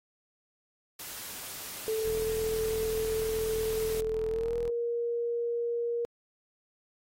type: noise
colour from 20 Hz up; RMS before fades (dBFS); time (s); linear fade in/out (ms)
white; -41; 0.99-4.01; 5
type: tone with pitch glide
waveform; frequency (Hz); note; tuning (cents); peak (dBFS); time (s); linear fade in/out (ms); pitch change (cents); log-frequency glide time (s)
sine; 440 to 471.6; A4 to A#4; 0 to +20; -28; 1.88-6.05; 0; +120; 4.29-4.56
type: tone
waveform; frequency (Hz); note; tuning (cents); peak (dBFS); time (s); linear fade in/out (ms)
sawtooth; 41.13; E1; -3; -36; 2.04-4.7; 20
effects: AAC 48 kbps